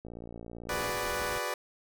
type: click train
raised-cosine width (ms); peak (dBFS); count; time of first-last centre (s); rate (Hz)
2; -30; 50; 0.05-0.895; 58
type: chord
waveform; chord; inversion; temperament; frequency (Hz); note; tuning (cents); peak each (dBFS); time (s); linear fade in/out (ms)
15% pulse; G# half-diminished seventh; third; equal; 370 / 415.3 / 493.9 / 587.3; F#4 / G#4 / B4 / D5; 0 / 0 / 0 / 0; -33 / -34 / -29 / -29; 0.69-1.54; 2
type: noise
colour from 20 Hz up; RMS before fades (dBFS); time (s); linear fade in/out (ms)
pink; -41; 0.71-1.39; 10
effects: none